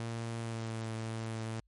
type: tone with pitch glide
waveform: sawtooth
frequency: 115.2 to 112.24 Hz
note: A#2 to A2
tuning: -20 to +35 cents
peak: -32 dBFS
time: 0-1.6 s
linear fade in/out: 0 ms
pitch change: -45 cents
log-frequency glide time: 0.42-0.68 s
effects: added 50 Hz sine -67 dBFS peak until 1.67 s + MP3 48 kbps